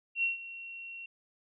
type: tone with ADSR envelope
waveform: sine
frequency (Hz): 2732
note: F7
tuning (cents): -39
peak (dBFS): -25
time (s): 0.15-1.06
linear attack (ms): 80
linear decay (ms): 140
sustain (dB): -16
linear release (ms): 4
effects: none